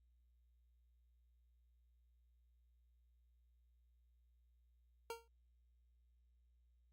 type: tone with exponential decay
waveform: 25% pulse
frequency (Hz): 461.2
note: A#4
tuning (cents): -19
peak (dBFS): -37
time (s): 5.1-5.28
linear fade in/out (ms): 2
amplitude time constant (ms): 38
effects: added 60 Hz sine -70 dBFS peak until 6.92 s + Opus 48 kbps